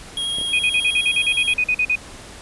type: tone with vibrato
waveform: square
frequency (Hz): 3274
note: G#7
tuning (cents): -25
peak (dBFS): -22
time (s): 0.17-1.54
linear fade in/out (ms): 2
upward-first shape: triangle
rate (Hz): 12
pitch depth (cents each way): 14
type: clicks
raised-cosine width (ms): 2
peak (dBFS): -21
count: 2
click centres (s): 0.385 / 0.413
type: tone bursts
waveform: sine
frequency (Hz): 2489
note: D#7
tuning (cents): 0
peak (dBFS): -15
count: 14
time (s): 0.53-1.956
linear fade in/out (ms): 5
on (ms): 61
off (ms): 44
effects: pink hiss -39 dBFS RMS until 2.41 s + resampled to 24000 Hz